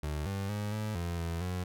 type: tone with pitch steps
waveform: 30% pulse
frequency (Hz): 75 / 98.1 / 104 / 107.3 / 85.9 / 83.8 / 90.7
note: D2 / G2 / G#2 / A2 / F2 / E2 / F#2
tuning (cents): +37 / +2 / +3 / -43 / -28 / +29 / -34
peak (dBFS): -30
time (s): 0.03-1.64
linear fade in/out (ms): 5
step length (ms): 230
effects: none